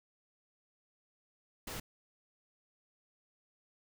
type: noise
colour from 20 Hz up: pink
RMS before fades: -42 dBFS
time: 1.67-1.8 s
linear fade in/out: 5 ms
effects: none